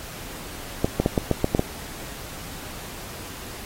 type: clicks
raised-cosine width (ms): 2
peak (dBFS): -5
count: 8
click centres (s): 0.845 / 1 / 1.061 / 1.178 / 1.313 / 1.444 / 1.549 / 1.594
effects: pink hiss -38 dBFS RMS until 3.65 s + AAC 48 kbps